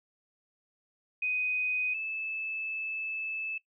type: tone pair in turn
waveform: sine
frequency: 2500 / 2619 Hz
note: D#7 / E7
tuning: +8 / -12 cents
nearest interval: minor second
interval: 80 cents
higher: second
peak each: -28 / -32 dBFS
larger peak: first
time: 1.22-1.94 / 1.94-3.58 s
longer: second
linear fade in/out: 5 ms
effects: noise-tail reverb RT60 0.1 s tail -17 dB re dry